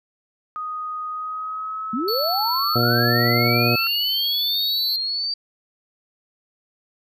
sine tone with pitch glide, 1245 to 1349.9 Hz, D#6 to E6, +1 to +41 cents, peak -26 dBFS, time 0.56-3.87 s, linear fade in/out 0 ms, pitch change +140 cents, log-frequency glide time 1.1-2.79 s
sine linear sweep, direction up, 207.7 to 4667 Hz, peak -22 dBFS, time 1.93-5.34 s, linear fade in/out 5 ms
square tone, 4435 Hz, C#8, in tune, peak -23 dBFS, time 2.08-4.96 s, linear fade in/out 2 ms
harmonic tone, 119.6 Hz, A#2, 45 cents sharp, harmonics 1 / 2 / 3 / 4 / 5 / 6, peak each -21 / -24 / -26 / -27 / -28 / -29 dBFS, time 2.75-3.76 s, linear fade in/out 10 ms
effects none

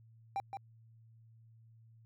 triangle tone with echo, 789 Hz, G5, 11 cents sharp, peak -31 dBFS, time 0.36-0.4 s, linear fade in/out 0 ms, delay 170 ms, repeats 1, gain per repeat -6 dB, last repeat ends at 0.57 s, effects added 113 Hz sine -58 dBFS peak until 2.05 s

